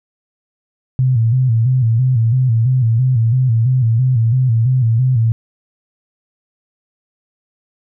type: tone with vibrato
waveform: sine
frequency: 121 Hz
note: B2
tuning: 35 cents flat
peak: -10 dBFS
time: 0.99-5.32 s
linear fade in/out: 0 ms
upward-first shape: square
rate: 3 Hz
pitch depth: 110 cents each way
effects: none